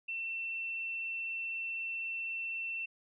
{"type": "tone", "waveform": "sine", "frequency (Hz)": 2692, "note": "E7", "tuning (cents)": 36, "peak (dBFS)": -35, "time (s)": [0.08, 2.86], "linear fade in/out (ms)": 10, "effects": []}